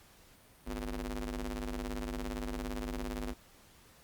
sawtooth ring-modulated tone, 103.83 Hz, G#2, in tune, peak -29 dBFS, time 0.66-3.34 s, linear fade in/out 20 ms, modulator 147 Hz, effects pink hiss -60 dBFS RMS until 4.03 s + Opus 48 kbps

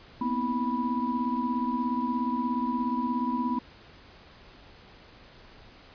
sine tone cluster, 237.5 / 254.4 / 323.5 / 984 Hz, A#3 / C4 / E4 / B5, +33 / -48 / -32 / -7 cents, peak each -31 / -30 / -37 / -30 dBFS, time 0.21-3.59 s, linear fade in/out 5 ms, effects pink hiss -52 dBFS RMS until 5.94 s + resampled to 11025 Hz

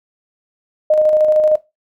sine tone with tremolo, 615 Hz, D#5, 20 cents flat, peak -8 dBFS, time 0.9-1.56 s, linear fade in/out 5 ms, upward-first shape square, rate 13 Hz, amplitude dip 30%, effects noise-tail reverb RT60 0.2 s tail -17 dB re dry

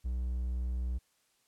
triangle tone, 61.74 Hz, B1, in tune, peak -29 dBFS, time 0.04-0.99 s, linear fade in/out 20 ms, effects white hiss -72 dBFS RMS until 1.47 s + low-pass 11000 Hz 12 dB/octave

